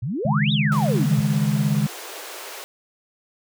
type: exponential two-way sweep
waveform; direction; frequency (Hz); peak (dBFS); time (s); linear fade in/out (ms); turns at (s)
sine; up then down; 103.83 to 3902 to 103.83; -23; 0.02-1.21; 10; 0.52
type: chord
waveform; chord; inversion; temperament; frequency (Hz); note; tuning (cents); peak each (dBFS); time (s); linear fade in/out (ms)
sine; C# suspended second; none; equal; 138.59 / 155.56 / 207.7; C#3 / D#3 / G#3; 0 / 0 / 0; -22; 0.25-1.87; 5
type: high-pass noise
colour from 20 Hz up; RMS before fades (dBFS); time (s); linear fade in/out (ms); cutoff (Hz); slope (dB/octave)
pink; -36; 0.72-2.64; 0; 360; 48
effects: none

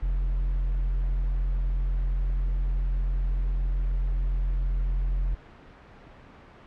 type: tone with hard clipping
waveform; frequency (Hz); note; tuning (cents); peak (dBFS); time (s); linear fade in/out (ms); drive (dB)
sine; 43.65; F1; 0; -24; 0.02-5.35; 10; 3
effects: pink hiss -49 dBFS RMS until 6.66 s + low-pass 2000 Hz 12 dB/octave

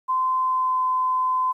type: tone with pitch glide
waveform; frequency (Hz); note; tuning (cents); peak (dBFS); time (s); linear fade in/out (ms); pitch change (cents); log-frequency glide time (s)
sine; 1032 to 1023.7; C6 to C6; -24 to -38; -19; 0.08-1.53; 20; -14; 0.41-0.83
effects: 10-bit

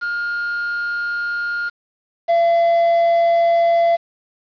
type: tone pair in turn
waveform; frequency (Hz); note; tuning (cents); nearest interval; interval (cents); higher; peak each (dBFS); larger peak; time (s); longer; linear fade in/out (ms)
triangle; 1415 / 678.5; F6 / E5; +22 / +50; octave + minor second; 1272; first; -18 / -10; second; 0.01-1.7 / 2.28-3.97; neither; 20
effects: resampled to 11025 Hz + 7-bit

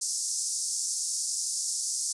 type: band-pass noise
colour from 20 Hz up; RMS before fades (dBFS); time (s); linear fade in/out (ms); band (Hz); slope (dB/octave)
pink; -31; 0.01-2.13; 10; 5200 to 10000; 48
effects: resampled to 24000 Hz

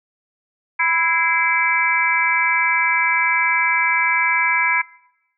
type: harmonic tone with a mistuned harmonic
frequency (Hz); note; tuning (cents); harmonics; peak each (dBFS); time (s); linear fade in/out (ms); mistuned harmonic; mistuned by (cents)
330; E4; +2; 3 / 4 / 5 / 6 / 7; -21 / -29 / -22 / -21 / -19; 0.79-4.82; 10; 6; +76
effects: noise-tail reverb RT60 0.9 s tail -23 dB re dry

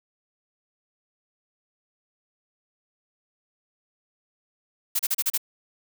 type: noise bursts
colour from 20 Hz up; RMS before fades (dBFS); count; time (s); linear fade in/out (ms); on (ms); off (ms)
blue; -23; 6; 4.95-5.378; 10; 43; 34
effects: none

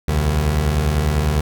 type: beating tone pair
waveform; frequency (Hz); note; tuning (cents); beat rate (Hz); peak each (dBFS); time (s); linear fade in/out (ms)
25% pulse; 65.5 / 75.5; C2 / D2; +2 / +48; 10; -19 / -13; 0.08-1.41; 5
effects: none

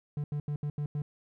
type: tone bursts at uneven times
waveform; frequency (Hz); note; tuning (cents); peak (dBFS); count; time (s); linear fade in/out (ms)
triangle; 146.83; D3; 0; -28; 6; 0.17-0.24 / 0.32-0.4 / 0.48-0.56 / 0.63-0.7 / 0.78-0.86 / 0.95-1.02; 2
effects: none

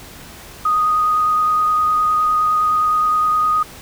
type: tone with vibrato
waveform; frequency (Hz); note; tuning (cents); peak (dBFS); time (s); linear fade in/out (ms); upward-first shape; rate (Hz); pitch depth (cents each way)
sine; 1243; D#6; -2; -13; 0.65-3.63; 5; sine; 9.7; 10
effects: pink hiss -38 dBFS RMS until 3.81 s

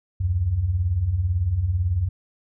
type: beating tone pair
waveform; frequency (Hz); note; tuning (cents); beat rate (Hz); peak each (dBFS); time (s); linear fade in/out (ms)
sine; 73.42 / 91.42; D2 / F#2; 0 / -20; 18; -27 / -20; 0.2-2.09; 10
effects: none

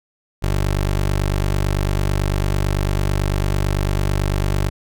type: tone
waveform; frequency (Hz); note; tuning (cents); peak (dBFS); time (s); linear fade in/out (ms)
20% pulse; 49; G1; 0; -12; 0.42-4.7; 20
effects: none

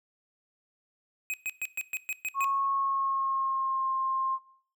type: tone bursts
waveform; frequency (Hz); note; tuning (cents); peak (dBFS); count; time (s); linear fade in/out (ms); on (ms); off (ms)
square; 2523; D#7; +23; -30; 8; 1.3-2.444; 0; 38; 120
type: tone with pitch glide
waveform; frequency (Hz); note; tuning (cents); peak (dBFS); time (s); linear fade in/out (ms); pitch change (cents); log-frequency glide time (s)
sine; 1096 to 1059.9; C#6 to C6; -20 to +22; -26; 2.34-4.39; 50; -58; 2.72-3.91
effects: noise-tail reverb RT60 0.6 s tail -20 dB re dry

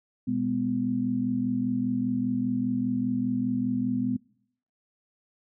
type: tone cluster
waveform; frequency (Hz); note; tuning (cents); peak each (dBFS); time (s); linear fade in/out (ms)
sine; 120.6 / 205.7 / 250.7; B2 / G#3 / B3; -41 / -16 / +26; -35 / -30 / -26; 0.27-4.17; 10
effects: noise-tail reverb RT60 0.7 s tail -24 dB re dry

